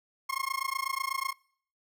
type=tone with amplitude modulation; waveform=30% pulse; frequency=1076 Hz; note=C6; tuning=48 cents sharp; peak=-24 dBFS; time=0.29-1.33 s; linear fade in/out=10 ms; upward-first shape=sine; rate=28.1 Hz; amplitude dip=100%; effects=noise-tail reverb RT60 0.6 s tail -26 dB re dry